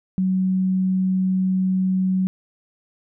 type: tone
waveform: sine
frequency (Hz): 187.2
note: F#3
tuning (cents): +20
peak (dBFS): -17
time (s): 0.18-2.27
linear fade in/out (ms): 0
effects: none